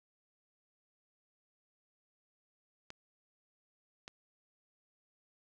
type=clicks; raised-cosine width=0.2 ms; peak=-28 dBFS; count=2; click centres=2.904 / 4.079 s; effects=10-bit